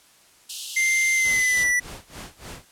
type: high-pass noise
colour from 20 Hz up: pink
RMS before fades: -33 dBFS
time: 0.49-1.64 s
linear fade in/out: 10 ms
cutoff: 2800 Hz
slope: 96 dB/octave
type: tone with pitch glide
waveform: square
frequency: 2093 to 1964.2 Hz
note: C7 to B6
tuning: 0 to -10 cents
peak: -19 dBFS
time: 0.76-1.8 s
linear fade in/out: 10 ms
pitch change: -110 cents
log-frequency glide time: 1.13-1.68 s
type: noise with tremolo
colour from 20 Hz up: pink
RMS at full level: -37 dBFS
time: 1.25-2.65 s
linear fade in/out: 2 ms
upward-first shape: sine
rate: 3.4 Hz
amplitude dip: 95%
effects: white hiss -55 dBFS RMS until 2.71 s + low-pass 11000 Hz 12 dB/octave